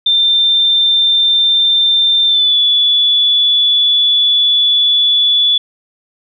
sine tone with pitch glide, 3581 to 3439 Hz, A7 to A7, +30 to -40 cents, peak -8 dBFS, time 0.06-5.58 s, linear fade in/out 5 ms, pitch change -70 cents, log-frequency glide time 2.26-2.57 s, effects none

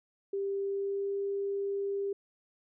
sine tone with pitch glide, 395.2 to 397.9 Hz, G4 to G4, +14 to +26 cents, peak -30 dBFS, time 0.33-2.13 s, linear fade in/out 5 ms, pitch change +12 cents, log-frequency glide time 0.63-1.15 s, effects none

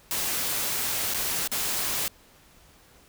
white noise with dropouts, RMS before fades -28 dBFS, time 0.11-2.08 s, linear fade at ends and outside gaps 1 ms, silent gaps 1.138-1.144 / 1.475-1.516 s, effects pink hiss -56 dBFS RMS until 3.08 s

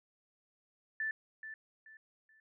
sine tone with echo, 1760 Hz, A6, in tune, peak -33 dBFS, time 1-1.11 s, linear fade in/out 2 ms, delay 430 ms, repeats 3, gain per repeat -10 dB, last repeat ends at 2.4 s, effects none

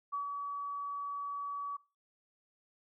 sine tone with ADSR envelope, 1139 Hz, C#6, 47 cents sharp, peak -32 dBFS, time 0.12-1.77 s, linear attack 20 ms, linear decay 110 ms, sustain -4 dB, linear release 10 ms, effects noise-tail reverb RT60 0.3 s tail -19 dB re dry

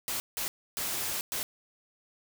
white noise bursts at uneven times, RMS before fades -33 dBFS, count 4, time 0.08-0.2 / 0.37-0.48 / 0.77-1.21 / 1.32-1.43 s, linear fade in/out 0 ms, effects none

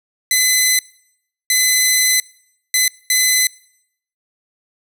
10% pulse tone bursts at uneven times, 2022 Hz, B6, 40 cents sharp, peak -3 dBFS, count 4, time 0.31-0.79 / 1.5-2.2 / 2.74-2.88 / 3.1-3.47 s, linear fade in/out 2 ms, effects noise-tail reverb RT60 0.7 s tail -23 dB re dry

